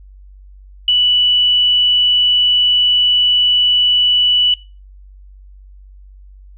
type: tone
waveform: sine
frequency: 2960 Hz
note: F#7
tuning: in tune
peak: -9 dBFS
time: 0.88-4.54 s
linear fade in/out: 2 ms
effects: noise-tail reverb RT60 0.3 s tail -20 dB re dry + added 48 Hz sine -37 dBFS peak until 6.57 s